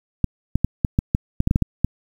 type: clicks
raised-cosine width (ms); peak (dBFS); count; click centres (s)
5; -4; 12; 0.243 / 0.556 / 0.646 / 0.848 / 0.989 / 1.149 / 1.404 / 1.474 / 1.511 / 1.559 / 1.623 / 1.846
effects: 7-bit

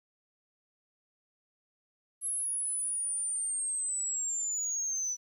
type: linear sweep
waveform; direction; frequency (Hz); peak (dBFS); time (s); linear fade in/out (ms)
sine; down; 10900 to 5920; -29; 2.21-5.17; 50
effects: tanh soft clip ceiling -27 dBFS + 11-bit

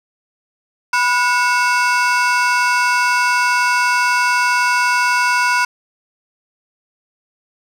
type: ring-modulated tone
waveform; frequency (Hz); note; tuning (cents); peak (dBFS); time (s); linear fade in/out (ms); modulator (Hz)
35% pulse; 1219; D#6; -36; -8; 0.93-5.65; 5; 234
effects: low-pass 7000 Hz 12 dB/octave + 7-bit

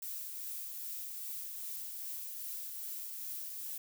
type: noise with tremolo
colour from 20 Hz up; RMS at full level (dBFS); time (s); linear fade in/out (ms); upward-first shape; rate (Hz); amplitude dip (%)
violet; -41; 0.02-3.78; 5; triangle; 2.5; 30
effects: none

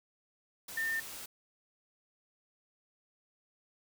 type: tone in noise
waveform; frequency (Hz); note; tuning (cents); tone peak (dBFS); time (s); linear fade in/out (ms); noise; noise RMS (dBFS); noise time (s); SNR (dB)
sine; 1807; A6; +46; -31; 0.77-1; 5; white; -45; 0.68-1.26; +11
effects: none

